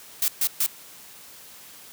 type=noise bursts; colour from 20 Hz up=blue; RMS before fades=-22 dBFS; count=3; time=0.22-0.663 s; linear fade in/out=2 ms; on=61 ms; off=130 ms; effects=white hiss -46 dBFS RMS until 1.92 s + high-pass 80 Hz 12 dB/octave